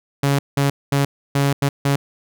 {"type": "tone bursts at uneven times", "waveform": "sawtooth", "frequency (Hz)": 140.1, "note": "C#3", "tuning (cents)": 19, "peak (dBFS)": -11, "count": 6, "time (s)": [[0.23, 0.39], [0.57, 0.7], [0.92, 1.05], [1.35, 1.53], [1.62, 1.69], [1.85, 1.96]], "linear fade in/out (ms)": 5, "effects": []}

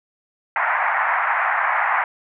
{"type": "band-pass noise", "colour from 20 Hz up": "pink", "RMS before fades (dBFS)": -20, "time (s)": [0.56, 2.04], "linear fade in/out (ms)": 2, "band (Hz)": [740, 2100], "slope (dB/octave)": 48, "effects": []}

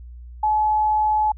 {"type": "tone", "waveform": "sine", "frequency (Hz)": 855, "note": "A5", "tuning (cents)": -50, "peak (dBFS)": -16, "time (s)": [0.43, 1.32], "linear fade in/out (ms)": 5, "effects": ["added 60 Hz sine -36 dBFS peak until 1.37 s"]}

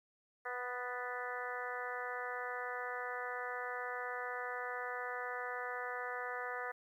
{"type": "harmonic tone with a mistuned harmonic", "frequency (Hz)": 246.9, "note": "B3", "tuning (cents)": 0, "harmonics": [2, 3, 4, 5, 6, 7, 8], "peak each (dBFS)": [-45, -46, -48, -46, -46, -45, -49], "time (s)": [0.45, 6.72], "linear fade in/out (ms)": 10, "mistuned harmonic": 7, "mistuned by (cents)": 23, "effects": ["12-bit"]}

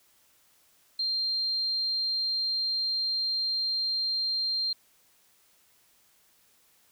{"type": "tone", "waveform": "sine", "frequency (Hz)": 4180, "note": "C8", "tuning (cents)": -2, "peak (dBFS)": -26, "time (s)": [0.99, 4.73], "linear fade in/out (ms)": 5, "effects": ["white hiss -64 dBFS RMS until 6.91 s"]}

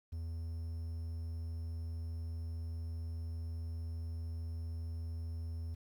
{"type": "tone with quantisation", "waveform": "triangle", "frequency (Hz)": 82.41, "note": "E2", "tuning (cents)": 0, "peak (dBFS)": -36, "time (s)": [0.12, 5.75], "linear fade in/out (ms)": 10, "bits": 11, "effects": []}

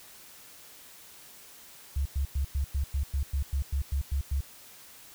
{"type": "tone bursts", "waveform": "sine", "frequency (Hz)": 69.3, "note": "C#2", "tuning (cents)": 0, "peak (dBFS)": -25, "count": 13, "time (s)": [1.96, 4.408], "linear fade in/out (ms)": 5, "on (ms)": 96, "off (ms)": 100, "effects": ["white hiss -51 dBFS RMS until 5.14 s"]}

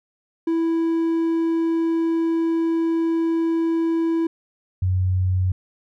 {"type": "tone pair in turn", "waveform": ["triangle", "sine"], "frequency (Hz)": [329.6, 92.49], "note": ["E4", "F#2"], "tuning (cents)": [0, 0], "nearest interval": "octave + minor seventh", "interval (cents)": 2200, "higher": "first", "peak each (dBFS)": [-16, -17], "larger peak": "first", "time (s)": [[0.47, 4.27], [4.82, 5.52]], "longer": "first", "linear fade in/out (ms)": 5, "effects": []}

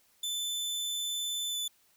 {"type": "tone with pitch glide", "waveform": "sawtooth", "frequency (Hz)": [3521, 3493], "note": ["A7", "A7"], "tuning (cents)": [0, -13], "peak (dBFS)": -29, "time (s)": [0.23, 1.68], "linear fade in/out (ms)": 5, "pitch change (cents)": -13, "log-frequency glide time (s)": [1.5, 1.56], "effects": ["white hiss -67 dBFS RMS until 1.96 s"]}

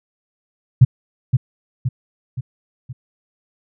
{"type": "tone with echo", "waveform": "sine", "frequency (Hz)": 126, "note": "B2", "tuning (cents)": 35, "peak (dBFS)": -3, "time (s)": [0.81, 0.85], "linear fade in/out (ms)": 10, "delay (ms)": 520, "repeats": 4, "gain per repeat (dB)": -6, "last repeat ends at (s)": 2.93, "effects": []}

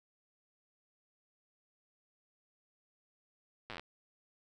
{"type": "slowing click train", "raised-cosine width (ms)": 0.3, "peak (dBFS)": -27, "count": 10, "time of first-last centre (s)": [3.7, 3.796], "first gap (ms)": 8, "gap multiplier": 1.07, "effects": []}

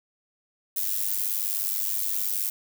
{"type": "noise with amplitude modulation", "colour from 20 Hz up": "violet", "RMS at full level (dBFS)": -24, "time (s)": [0.76, 2.5], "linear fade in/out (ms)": 5, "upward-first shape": "sine", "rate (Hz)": 99.1, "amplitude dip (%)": 80, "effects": []}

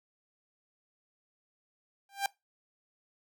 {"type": "tone with exponential growth", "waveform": "sawtooth", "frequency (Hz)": 793, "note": "G5", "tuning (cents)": 20, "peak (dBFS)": -21, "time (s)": [2.09, 2.26], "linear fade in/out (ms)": 2, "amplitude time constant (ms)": 35, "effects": ["noise-tail reverb RT60 0.2 s tail -22 dB re dry"]}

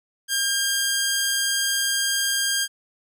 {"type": "tone", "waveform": "10% pulse", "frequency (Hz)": 1607, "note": "G6", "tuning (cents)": 43, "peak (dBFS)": -12, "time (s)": [0.28, 2.68], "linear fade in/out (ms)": 50, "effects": []}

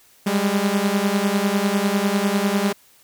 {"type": "beating tone pair", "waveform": "sawtooth", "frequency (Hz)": [196, 206], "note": ["G3", "G#3"], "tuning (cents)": [0, -14], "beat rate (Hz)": 10, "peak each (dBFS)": -17, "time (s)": [0.26, 2.73], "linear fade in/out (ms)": 10, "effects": ["white hiss -54 dBFS RMS until 3.03 s"]}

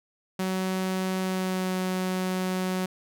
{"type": "tone with pitch glide", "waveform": "sawtooth", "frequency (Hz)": [187.4, 185.35], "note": ["F#3", "F#3"], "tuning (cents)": [22, 3], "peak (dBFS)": -22, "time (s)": [0.39, 2.86], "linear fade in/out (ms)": 5, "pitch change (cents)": -19, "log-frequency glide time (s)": [1.2, 1.74], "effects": []}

